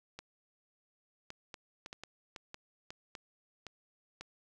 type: clicks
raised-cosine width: 0.2 ms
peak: -27 dBFS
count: 12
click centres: 0.19 / 1.304 / 1.542 / 1.861 / 1.929 / 2.036 / 2.362 / 2.544 / 2.905 / 3.152 / 3.667 / 4.21 s
effects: none